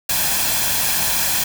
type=noise with comb filter; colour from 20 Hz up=white; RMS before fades=-19 dBFS; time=0.09-1.44 s; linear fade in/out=5 ms; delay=1.2 ms; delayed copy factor=+0.55; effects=none